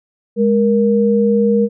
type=tone pair together; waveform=sine; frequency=207.3 / 470 Hz; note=G#3 / A#4; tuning=-3 / +14 cents; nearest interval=octave + major second; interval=1417 cents; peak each=-13 dBFS; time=0.36-1.69 s; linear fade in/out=50 ms; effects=none